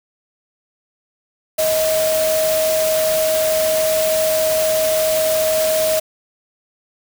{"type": "tone in noise", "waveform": "sine", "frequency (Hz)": 631, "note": "D#5", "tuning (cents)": 24, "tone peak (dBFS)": -15, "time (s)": [1.58, 6], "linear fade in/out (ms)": 10, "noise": "white", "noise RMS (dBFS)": -23, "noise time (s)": [1.58, 6], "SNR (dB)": 5, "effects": []}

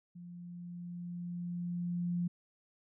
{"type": "tone with level ramp", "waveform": "sine", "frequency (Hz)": 174.8, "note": "F3", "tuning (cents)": 2, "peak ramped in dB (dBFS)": [-46, -30], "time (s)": [0.15, 2.28], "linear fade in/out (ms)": 10, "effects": []}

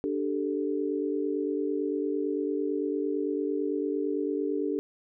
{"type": "chord", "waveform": "sine", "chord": "D suspended fourth", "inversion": "none", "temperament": "just", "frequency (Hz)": [293.7, 391.6, 440.5], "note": ["D4", "G4", "A4"], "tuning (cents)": [0, -2, 2], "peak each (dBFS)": [-30, -31, -32], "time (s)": [0.04, 4.79], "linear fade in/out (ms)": 0, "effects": []}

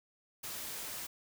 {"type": "noise", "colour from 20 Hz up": "white", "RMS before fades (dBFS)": -42, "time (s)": [0.43, 1.07], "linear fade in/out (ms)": 10, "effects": []}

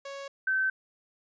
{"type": "tone pair in turn", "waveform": ["sawtooth", "sine"], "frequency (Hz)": [554.4, 1539.4], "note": ["C#5", "G6"], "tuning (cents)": [0, -32], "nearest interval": "octave + tritone", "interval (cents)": 1768, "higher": "second", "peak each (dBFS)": [-34, -24], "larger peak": "second", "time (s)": [[0.05, 0.28], [0.47, 0.7]], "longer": "neither", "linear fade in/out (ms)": 5, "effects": ["resampled to 16000 Hz"]}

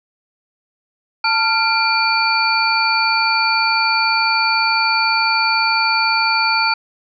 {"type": "tone cluster", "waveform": "sine", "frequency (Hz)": [888, 1386, 2380, 4510], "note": ["A5", "F6", "D7", "C#8"], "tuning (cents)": [16, -14, 22, 29], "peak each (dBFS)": -19, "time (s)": [1.24, 6.74], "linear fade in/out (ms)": 5, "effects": []}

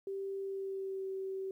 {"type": "tone with pitch glide", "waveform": "sine", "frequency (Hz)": [390.8, 383.6], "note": ["G4", "G4"], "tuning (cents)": [-5, -37], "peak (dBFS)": -36, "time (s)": [0.07, 1.51], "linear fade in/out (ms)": 2, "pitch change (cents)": -32, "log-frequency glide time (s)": [0.4, 1.06], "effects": ["12-bit"]}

